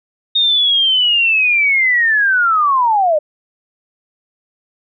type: linear sweep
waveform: sine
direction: down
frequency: 3708 to 582 Hz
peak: -10 dBFS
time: 0.35-3.19 s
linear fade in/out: 10 ms
effects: none